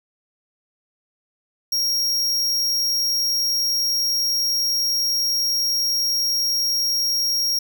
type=tone; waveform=45% pulse; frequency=5590 Hz; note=F8; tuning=1 cent sharp; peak=-19 dBFS; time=1.72-7.59 s; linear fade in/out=5 ms; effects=9-bit